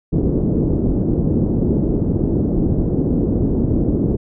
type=low-pass noise; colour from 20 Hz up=white; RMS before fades=-17 dBFS; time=0.12-4.17 s; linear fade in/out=20 ms; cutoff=350 Hz; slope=24 dB/octave; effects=none